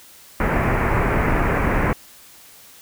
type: low-pass noise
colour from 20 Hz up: pink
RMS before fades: -19 dBFS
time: 0.4-1.93 s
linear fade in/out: 2 ms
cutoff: 2300 Hz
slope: 48 dB/octave
effects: white hiss -46 dBFS RMS until 2.81 s